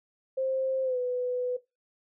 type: tone with pitch glide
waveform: sine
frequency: 527 to 497.4 Hz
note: C5 to B4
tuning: +12 to +12 cents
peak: -26 dBFS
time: 0.37-1.57 s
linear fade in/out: 10 ms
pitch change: -100 cents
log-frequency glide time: 0.83-0.98 s
effects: noise-tail reverb RT60 0.2 s tail -17 dB re dry